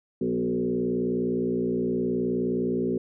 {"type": "tone with frequency modulation", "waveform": "sine", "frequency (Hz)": 311.1, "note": "D#4", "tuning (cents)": 0, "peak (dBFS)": -23, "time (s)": [0.21, 2.98], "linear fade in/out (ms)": 5, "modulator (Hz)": 59.3, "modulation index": 2.2, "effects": []}